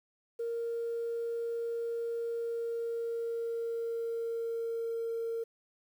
sine tone with pitch glide, 465.2 to 458.8 Hz, A#4 to A#4, -4 to -28 cents, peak -31 dBFS, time 0.39-5.44 s, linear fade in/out 10 ms, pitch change -24 cents, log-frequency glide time 2.3-5.28 s, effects tanh soft clip ceiling -28 dBFS + 10-bit

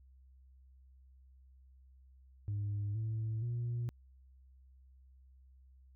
sine tone with pitch steps, 102.6 / 110.6 / 119.23 Hz, G#2 / A2 / A#2, -21 / +9 / +39 cents, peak -32 dBFS, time 2.48-3.89 s, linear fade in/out 0 ms, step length 470 ms, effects tanh soft clip ceiling -32 dBFS + added 65 Hz sine -58 dBFS peak until 5.95 s

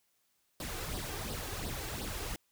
pink noise with flanger, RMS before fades -39 dBFS, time 0.6-2.36 s, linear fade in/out 2 ms, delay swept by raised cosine 0.21 to 2.61 ms, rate 2.8 Hz, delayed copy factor +0.65, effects white hiss -75 dBFS RMS until 2.51 s

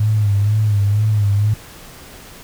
sine tone with vibrato, 104.2 Hz, G#2, 6 cents sharp, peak -12 dBFS, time 0-1.54 s, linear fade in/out 5 ms, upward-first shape sine, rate 2.1 Hz, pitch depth 65 cents each way, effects pink hiss -39 dBFS RMS until 2.43 s

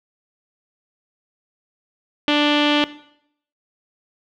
sawtooth tone with low-pass filter, 294.4 Hz, D4, 4 cents sharp, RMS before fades -17 dBFS, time 2.28-2.84 s, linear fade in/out 0 ms, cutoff 3200 Hz, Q 4.4, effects noise-tail reverb RT60 0.7 s tail -17 dB re dry

